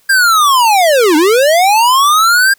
square linear two-way sweep, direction down then up, 1617 to 292.3 to 1617 Hz, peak -7 dBFS, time 0.09-2.54 s, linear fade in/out 10 ms, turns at 1.16 s, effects white hiss -52 dBFS RMS until 2.58 s

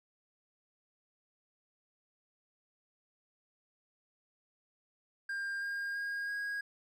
triangle tone with pitch steps, 1600 / 1613.9 / 1628 / 1642.1 Hz, G6 / G6 / G#6 / G#6, +35 / +50 / -35 / -20 cents, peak -33 dBFS, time 5.29-6.61 s, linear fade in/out 5 ms, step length 330 ms, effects none

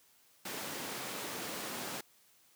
pink high-pass noise, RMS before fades -41 dBFS, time 0.45-2.01 s, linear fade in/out 5 ms, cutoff 220 Hz, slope 12 dB/octave, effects white hiss -66 dBFS RMS until 2.55 s + high-pass 80 Hz 12 dB/octave

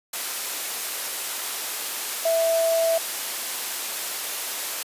sine tone in noise, 659.3 Hz, E5, in tune, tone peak -18 dBFS, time 2.25-2.98 s, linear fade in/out 5 ms, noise white, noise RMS -29 dBFS, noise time 0.13-4.83 s, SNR +8 dB, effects high-pass 400 Hz 12 dB/octave + resampled to 32000 Hz

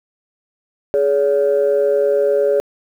sine tone pair together, 419.2 / 568 Hz, G#4 / C#5, +16 / +42 cents, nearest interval perfect fourth, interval 526 cents, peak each -14 dBFS, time 0.94-2.6 s, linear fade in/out 0 ms, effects tanh soft clip ceiling -7 dBFS + 8-bit

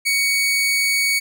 sawtooth tone, 2238 Hz, C#7, 16 cents sharp, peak -13 dBFS, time 0.05-1.2 s, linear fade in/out 20 ms, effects none

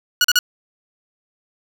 15% pulse tone bursts, 1457 Hz, F#6, 27 cents flat, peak -5 dBFS, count 3, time 0.21-0.39 s, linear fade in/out 2 ms, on 34 ms, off 39 ms, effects none

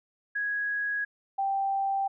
sine tone pair in turn, 1661.2 / 784 Hz, G#6 / G5, 0 / 0 cents, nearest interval octave + minor second, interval 1300 cents, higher first, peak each -27 / -25 dBFS, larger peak second, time 0.35-1.05 / 1.38-2.08 s, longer neither, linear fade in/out 10 ms, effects none

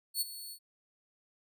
15% pulse tone with ADSR envelope, 4414 Hz, C#8, 8 cents flat, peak -21 dBFS, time 0.14-0.59 s, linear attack 70 ms, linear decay 24 ms, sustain -15 dB, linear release 71 ms, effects none

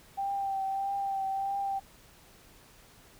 sine tone with vibrato, 784 Hz, G5, in tune, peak -29 dBFS, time 0.17-1.8 s, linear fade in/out 20 ms, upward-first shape triangle, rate 1.6 Hz, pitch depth 28 cents each way, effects pink hiss -57 dBFS RMS until 3.19 s

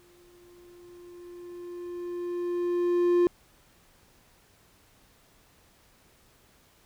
triangle tone with exponential growth, 351.1 Hz, F4, 9 cents sharp, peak -16 dBFS, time 0-3.27 s, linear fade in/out 1 ms, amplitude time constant 710 ms, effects pink hiss -61 dBFS RMS until 6.85 s

